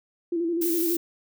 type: tone with vibrato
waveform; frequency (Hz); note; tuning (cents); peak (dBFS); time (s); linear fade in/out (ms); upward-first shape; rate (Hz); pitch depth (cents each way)
sine; 337.7; E4; +42; -23; 0.32-0.97; 5; square; 12; 46
type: noise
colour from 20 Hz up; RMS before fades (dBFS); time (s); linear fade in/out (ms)
violet; -29; 0.61-0.97; 10
effects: none